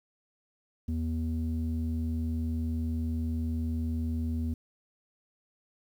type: tone with low-pass filter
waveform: square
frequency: 80 Hz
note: D#2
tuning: 49 cents sharp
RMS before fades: -31 dBFS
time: 0.88-4.54 s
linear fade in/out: 5 ms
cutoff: 210 Hz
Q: 3.7
effects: 10-bit